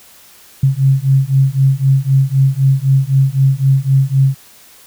sine beating tone pair, 133.3 / 137.2 Hz, C3 / C#3, +33 / -17 cents, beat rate 3.9 Hz, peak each -12 dBFS, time 0.63-4.35 s, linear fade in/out 5 ms, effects white hiss -43 dBFS RMS until 4.86 s

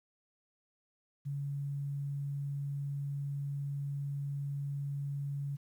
sine tone, 141.3 Hz, C#3, 34 cents sharp, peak -34 dBFS, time 1.25-5.57 s, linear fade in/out 20 ms, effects 11-bit

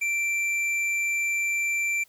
sine tone with hard clipping, 2349 Hz, D7, in tune, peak -25 dBFS, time 0.01-2.04 s, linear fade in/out 10 ms, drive 7 dB, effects white hiss -60 dBFS RMS until 2.08 s

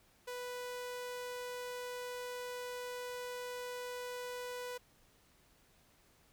sawtooth tone, 493.9 Hz, B4, in tune, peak -37 dBFS, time 0.27-4.78 s, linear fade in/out 10 ms, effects pink hiss -68 dBFS RMS until 6.32 s

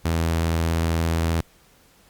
sawtooth tone with vibrato, 82.41 Hz, E2, in tune, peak -16 dBFS, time 0.05-1.41 s, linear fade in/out 5 ms, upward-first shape sine, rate 17 Hz, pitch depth 12 cents each way, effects pink hiss -56 dBFS RMS until 2.09 s + Opus 48 kbps

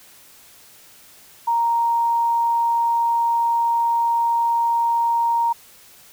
sine tone, 932.3 Hz, A#5, in tune, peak -16 dBFS, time 1.47-5.53 s, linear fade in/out 10 ms, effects white hiss -48 dBFS RMS until 6.12 s

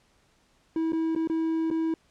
triangle tone with dropouts, 323.9 Hz, E4, 30 cents flat, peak -22 dBFS, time 0.76-1.94 s, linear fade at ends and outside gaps 2 ms, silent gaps 0.922-0.931 / 1.151-1.161 / 1.274-1.298 / 1.703-1.711 s, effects pink hiss -65 dBFS RMS until 2.1 s + low-pass 8000 Hz 12 dB/octave

